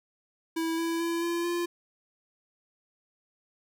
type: tone with pitch steps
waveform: square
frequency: 327.4 / 332 / 336.6 / 341.3 / 346.1 Hz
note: E4 / E4 / E4 / F4 / F4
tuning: -12 / +12 / +36 / -40 / -16 cents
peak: -28 dBFS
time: 0.56-1.66 s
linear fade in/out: 10 ms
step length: 220 ms
effects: none